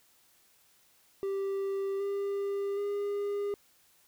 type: tone with pitch steps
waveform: triangle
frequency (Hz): 392 / 399.1 / 406.3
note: G4 / G4 / G#4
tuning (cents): 0 / +31 / -38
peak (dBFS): -28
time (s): 1.23-3.54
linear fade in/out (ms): 0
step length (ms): 770
effects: white hiss -65 dBFS RMS until 4.07 s